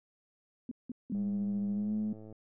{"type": "tone bursts", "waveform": "sine", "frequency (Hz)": 245.6, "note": "B3", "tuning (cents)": -9, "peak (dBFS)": -35, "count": 3, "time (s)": [0.69, 1.122], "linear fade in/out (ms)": 2, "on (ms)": 24, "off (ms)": 180}
{"type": "tone with pitch glide", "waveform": "sine", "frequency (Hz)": [202, 213.3], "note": ["G#3", "G#3"], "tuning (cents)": [-48, 46], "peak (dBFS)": -30, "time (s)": [1.12, 2.13], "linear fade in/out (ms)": 5, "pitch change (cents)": 94, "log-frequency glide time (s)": [1.71, 1.95]}
{"type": "click train", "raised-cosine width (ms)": 2, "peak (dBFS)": -37, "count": 128, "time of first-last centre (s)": [1.15, 2.326], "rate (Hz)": 108}
{"effects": []}